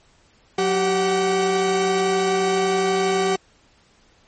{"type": "tone cluster", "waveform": "45% pulse", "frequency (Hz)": [183.8, 386.9, 742], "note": ["F#3", "G4", "F#5"], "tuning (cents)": [-11, -23, 5], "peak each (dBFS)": [-28, -19, -24], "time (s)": [0.58, 3.36], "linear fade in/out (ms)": 5, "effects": ["pink hiss -57 dBFS RMS until 4.27 s", "MP3 32 kbps"]}